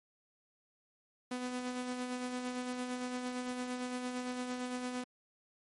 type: tone with tremolo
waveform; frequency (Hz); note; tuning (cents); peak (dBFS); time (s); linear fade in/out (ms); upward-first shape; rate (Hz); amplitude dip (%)
sawtooth; 249.8; B3; +20; -31; 1.31-5.04; 5; sine; 8.8; 40
effects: MP3 48 kbps